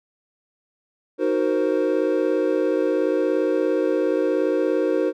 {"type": "chord", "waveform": "triangle", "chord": "C half-diminished seventh", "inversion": "first", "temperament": "equal with one note detuned", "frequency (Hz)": [311.1, 371.9, 466.2, 523.3], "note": ["Eb4", "Gb4", "Bb4", "C5"], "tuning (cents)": [0, 9, 0, 0], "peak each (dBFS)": -22, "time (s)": [1.18, 5.13], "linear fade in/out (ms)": 50, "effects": []}